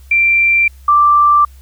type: tone pair in turn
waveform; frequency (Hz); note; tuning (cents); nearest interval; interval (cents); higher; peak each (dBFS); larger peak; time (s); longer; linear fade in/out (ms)
sine; 2358 / 1175.7; D7 / D6; +6 / +2; octave; 1204; first; -8 / -6; second; 0.11-0.68 / 0.88-1.45; neither; 5
effects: added 66 Hz sine -36 dBFS peak until 1.61 s + white hiss -51 dBFS RMS until 1.61 s